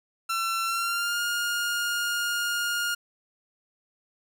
sawtooth tone with pitch glide, 1350 to 1418.8 Hz, E6 to F6, +41 to +27 cents, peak -22 dBFS, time 0.29-2.95 s, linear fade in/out 10 ms, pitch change +86 cents, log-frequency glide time 0.66-1.2 s, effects none

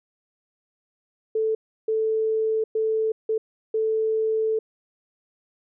sine tone bursts at uneven times, 440 Hz, A4, in tune, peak -20 dBFS, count 5, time 1.35-1.55 / 1.88-2.64 / 2.75-3.12 / 3.29-3.38 / 3.74-4.59 s, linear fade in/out 5 ms, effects none

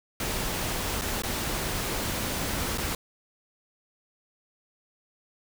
pink noise with dropouts, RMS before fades -30 dBFS, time 0.2-2.95 s, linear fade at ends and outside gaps 2 ms, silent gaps 1.013-1.018 / 1.221-1.235 / 2.776-2.782 s, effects none

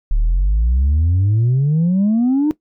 sine exponential sweep, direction up, 35.27 to 311.1 Hz, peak -10 dBFS, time 0.11-2.51 s, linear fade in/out 0 ms, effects noise-tail reverb RT60 0.1 s tail -18 dB re dry + tanh soft clip ceiling -10 dBFS

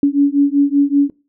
sine beating tone pair, 280.9 / 286.1 Hz, C#4 / D4, +23 / -45 cents, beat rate 5.2 Hz, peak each -13 dBFS, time 0.03-1.1 s, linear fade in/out 2 ms, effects noise-tail reverb RT60 0.3 s tail -20 dB re dry

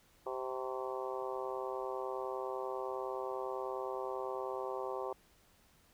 harmonic tone with a mistuned harmonic, 129.9 Hz, C3, 12 cents flat, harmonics 3 / 4 / 5 / 6 / 7 / 8 / 9, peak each -41 / -42 / -46 / -46 / -46 / -47 / -48 dBFS, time 0.26-5.13 s, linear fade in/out 5 ms, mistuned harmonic 9, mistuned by -47 cents, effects pink hiss -67 dBFS RMS until 5.93 s

